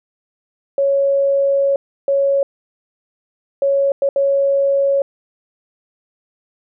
sine tone bursts at uneven times, 554.4 Hz, C#5, in tune, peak -12 dBFS, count 5, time 0.78-1.76 / 2.08-2.43 / 3.62-3.92 / 4.02-4.09 / 4.16-5.02 s, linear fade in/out 2 ms, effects none

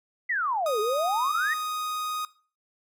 sine exponential two-way sweep, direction down then up, 2057 to 409.2 to 1931 Hz, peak -24 dBFS, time 0.29-1.54 s, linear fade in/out 10 ms, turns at 0.8 s
45% pulse tone, 1244.5 Hz, D#6, in tune, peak -29 dBFS, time 0.66-2.25 s, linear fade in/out 2 ms
effects noise-tail reverb RT60 0.4 s tail -19 dB re dry

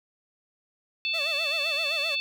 harmonic tone, 880 Hz, A5, in tune, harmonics 3 / 4 / 5, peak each -27 / -32 / -33 dBFS, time 1.05-2.2 s, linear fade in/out 0 ms
sawtooth tone with vibrato, 611 Hz, D#5, 32 cents flat, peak -30 dBFS, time 1.13-2.16 s, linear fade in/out 20 ms, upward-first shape sine, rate 7.7 Hz, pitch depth 150 cents each way
effects none

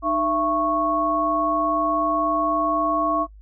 sine tone cluster, 306.1 / 672 / 1104 Hz, D#4 / E5 / C#6, -28 / +33 / -7 cents, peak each -26 / -24 / -21 dBFS, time 0.02-3.27 s, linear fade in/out 50 ms, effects noise-tail reverb RT60 0.1 s tail -24 dB re dry + added 51 Hz sine -42 dBFS peak until 3.41 s

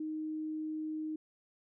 sine tone, 311.1 Hz, D#4, in tune, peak -35 dBFS, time 0-1.16 s, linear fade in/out 5 ms, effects none

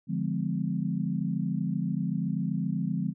sine chord, D half-diminished seventh, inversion none, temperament equal with one note detuned, 146.83 / 174.61 / 207.7 / 255.1 Hz, D3 / F3 / Ab3 / C4, 0 / 0 / 0 / -44 cents, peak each -33 / -30 / -32 / -35 dBFS, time 0.07-3.14 s, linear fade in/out 50 ms, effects none

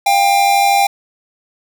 square tone pair together, 703.4 / 796 Hz, F5 / G5, +12 / +26 cents, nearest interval major second, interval 214 cents, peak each -19 / -11 dBFS, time 0.06-0.87 s, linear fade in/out 5 ms, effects none

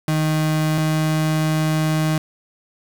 35% pulse tone pair in turn, 155.56 / 156.25 Hz, D#3 / D#3, 0 / +8 cents, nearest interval unison, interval 8 cents, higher second, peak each -15 dBFS, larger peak neither, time 0.08-0.78 / 0.78-2.18 s, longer second, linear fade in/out 2 ms, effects 7-bit

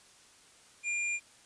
square tone, 2400 Hz, D7, 37 cents sharp, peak -31 dBFS, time 0.83-1.2 s, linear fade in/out 50 ms, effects white hiss -59 dBFS RMS until 1.45 s + resampled to 22050 Hz

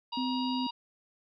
harmonic tone, 950 Hz, A#5, 33 cents sharp, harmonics 1 / 3 / 4 / 5, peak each -35 / -40 / -41 / -42 dBFS, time 0.12-0.71 s, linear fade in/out 10 ms
sine tone, 255.9 Hz, C4, 38 cents flat, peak -30 dBFS, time 0.17-0.67 s, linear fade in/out 5 ms
effects none

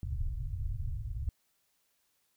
pink low-pass noise, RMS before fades -35 dBFS, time 0.03-1.29 s, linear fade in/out 2 ms, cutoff 130 Hz, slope 96 dB/octave, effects white hiss -75 dBFS RMS until 2.36 s

